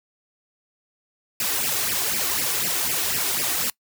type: noise with flanger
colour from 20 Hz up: white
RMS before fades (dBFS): -24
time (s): 1.4-3.7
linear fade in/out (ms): 2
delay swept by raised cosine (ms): 0.38 to 2.78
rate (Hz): 4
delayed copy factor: +0.95
effects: noise-tail reverb RT60 0.1 s tail -23 dB re dry + high-pass 100 Hz 12 dB/octave